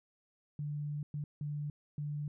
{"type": "tone bursts at uneven times", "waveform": "sine", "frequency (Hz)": 147.3, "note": "D3", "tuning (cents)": 6, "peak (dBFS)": -35, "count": 4, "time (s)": [[0.59, 1.03], [1.14, 1.24], [1.41, 1.7], [1.98, 2.28]], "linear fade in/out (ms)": 2, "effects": []}